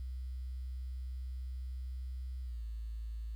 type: tone with pitch glide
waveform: sine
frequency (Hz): 63.4 to 55.51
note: B1 to A1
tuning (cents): +46 to +16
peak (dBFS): -38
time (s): 0-3.35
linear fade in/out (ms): 0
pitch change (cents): -230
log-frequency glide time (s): 2.42-2.65
effects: 11-bit